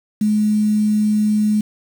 sine tone with quantisation, 212 Hz, G#3, 36 cents sharp, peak -13 dBFS, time 0.21-1.61 s, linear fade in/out 5 ms, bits 6, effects none

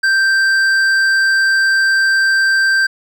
sine tone with hard clipping, 1568 Hz, G6, in tune, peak -12 dBFS, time 0.03-2.87 s, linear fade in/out 10 ms, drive 8 dB, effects none

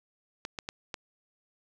clicks, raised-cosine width 0.2 ms, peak -18 dBFS, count 4, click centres 0.451 / 0.588 / 0.689 / 0.942 s, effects none

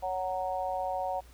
harmonic tone, 185.6 Hz, F#3, 6 cents sharp, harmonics 3 / 4 / 5, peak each -35 / -32 / -37 dBFS, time 0.02-1.21 s, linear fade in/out 20 ms, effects added 60 Hz sine -52 dBFS peak until 1.33 s + pink hiss -59 dBFS RMS until 1.33 s

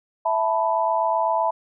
sine chord, E suspended fourth, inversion none, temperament equal, 659.3 / 880 / 987.8 Hz, E5 / A5 / B5, 0 / 0 / 0 cents, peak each -23 dBFS, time 0.25-1.51 s, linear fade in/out 10 ms, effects none

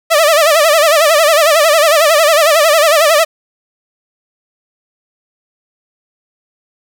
sawtooth tone with vibrato, 622.3 Hz, D#5, in tune, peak -3 dBFS, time 0.1-3.25 s, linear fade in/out 20 ms, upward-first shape sine, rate 11 Hz, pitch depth 130 cents each way, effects none

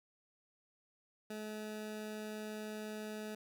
20% pulse tone, 214.1 Hz, A3, 47 cents flat, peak -37 dBFS, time 1.3-3.35 s, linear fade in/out 5 ms, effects none

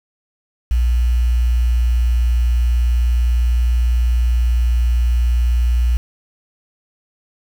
sine tone with quantisation, 59.8 Hz, A#1, 45 cents sharp, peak -12 dBFS, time 0.71-5.97 s, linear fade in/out 0 ms, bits 6, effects none

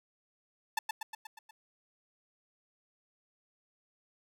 sawtooth tone with echo, 880 Hz, A5, in tune, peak -24 dBFS, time 0.77-0.79 s, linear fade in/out 5 ms, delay 120 ms, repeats 6, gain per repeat -4 dB, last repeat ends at 1.51 s, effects none

